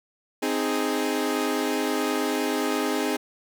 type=chord; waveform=sawtooth; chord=Ab major; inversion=first; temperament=equal; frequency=261.6 / 311.1 / 415.3 Hz; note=C4 / Eb4 / Ab4; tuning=0 / 0 / 0 cents; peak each=-24 dBFS; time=0.42-3.17 s; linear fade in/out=10 ms; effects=none